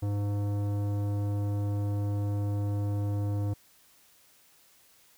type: tone with tanh clipping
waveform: sine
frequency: 102 Hz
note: G#2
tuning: 31 cents flat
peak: -29 dBFS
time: 0.02-3.54 s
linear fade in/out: 10 ms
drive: 15 dB
effects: white hiss -61 dBFS RMS until 5.17 s